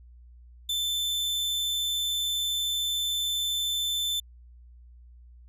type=tone; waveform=40% pulse; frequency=3533 Hz; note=A7; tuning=6 cents sharp; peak=-25 dBFS; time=0.69-4.2 s; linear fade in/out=5 ms; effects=added 60 Hz sine -48 dBFS peak until 5.48 s